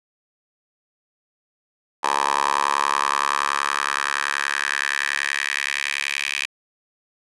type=tone with high-pass filter sweep; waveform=10% pulse; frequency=70.6 Hz; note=C#2; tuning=32 cents sharp; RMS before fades=-23 dBFS; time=2.03-6.46 s; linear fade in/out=10 ms; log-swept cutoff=870 to 2400 Hz; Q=3.3; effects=resampled to 24000 Hz